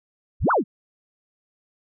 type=exponential two-way sweep; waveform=sine; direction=up then down; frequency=33.38 to 1521 to 163.2 Hz; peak=-16 dBFS; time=0.4-0.64 s; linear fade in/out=50 ms; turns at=0.51 s; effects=none